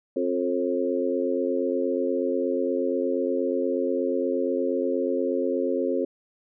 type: harmonic tone with a mistuned harmonic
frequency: 88.4 Hz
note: F2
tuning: 22 cents sharp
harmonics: 3 / 4 / 5 / 6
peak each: -28 / -28 / -28 / -28 dBFS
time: 0.16-6.05 s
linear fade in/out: 5 ms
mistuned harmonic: 6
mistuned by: +25 cents
effects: none